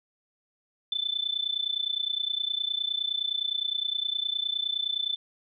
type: tone with amplitude modulation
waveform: sine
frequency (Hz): 3520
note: A7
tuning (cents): 0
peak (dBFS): -23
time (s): 0.92-5.16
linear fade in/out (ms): 2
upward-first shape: sine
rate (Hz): 29.7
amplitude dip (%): 90
effects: none